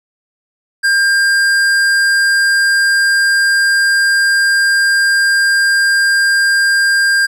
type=tone with hard clipping; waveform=sine; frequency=1600 Hz; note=G6; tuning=35 cents sharp; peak=-11 dBFS; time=0.83-7.27 s; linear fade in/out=20 ms; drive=13 dB; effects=none